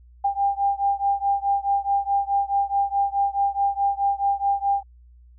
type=beating tone pair; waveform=sine; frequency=796 / 800.7 Hz; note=G5 / G5; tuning=+26 / +37 cents; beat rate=4.7 Hz; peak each=-22 / -23 dBFS; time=0.24-4.83 s; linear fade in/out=10 ms; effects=added 60 Hz sine -47 dBFS peak until 5.38 s